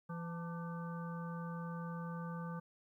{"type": "harmonic tone with a mistuned harmonic", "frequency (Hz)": 168.6, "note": "E3", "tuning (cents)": 39, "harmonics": [1, 3, 5, 7, 9], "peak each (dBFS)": [-41, -51, -52, -50, -55], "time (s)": [0.09, 2.6], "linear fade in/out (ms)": 10, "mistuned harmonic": 5, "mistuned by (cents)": 90, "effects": ["13-bit"]}